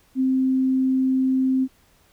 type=tone; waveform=sine; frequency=261.6 Hz; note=C4; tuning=in tune; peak=-17 dBFS; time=0.15-1.68 s; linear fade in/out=50 ms; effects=pink hiss -59 dBFS RMS until 2.12 s